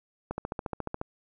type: click train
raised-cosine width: 1 ms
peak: -18 dBFS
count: 11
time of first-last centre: 0.31-1.014 s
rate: 14.2 Hz
effects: none